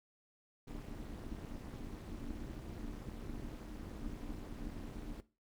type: noise with amplitude modulation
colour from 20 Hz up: brown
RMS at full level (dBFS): -41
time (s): 0.67-5.21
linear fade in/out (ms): 10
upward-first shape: sine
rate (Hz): 261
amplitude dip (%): 100
effects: noise-tail reverb RT60 0.3 s tail -17 dB re dry